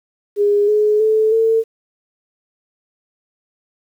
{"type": "tone with pitch steps", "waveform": "sine", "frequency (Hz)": [410, 422.7, 435.9, 449.4], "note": ["G#4", "G#4", "A4", "A4"], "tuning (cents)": [-22, 31, -16, 37], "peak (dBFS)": -11, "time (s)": [0.36, 1.64], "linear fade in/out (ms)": 50, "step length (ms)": 320, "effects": ["8-bit"]}